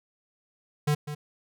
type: tone with echo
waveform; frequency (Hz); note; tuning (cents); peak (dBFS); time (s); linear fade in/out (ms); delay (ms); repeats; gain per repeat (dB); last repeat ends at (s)
square; 148.5; D3; +20; -22; 0.87-0.95; 10; 200; 1; -11; 1.15
effects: none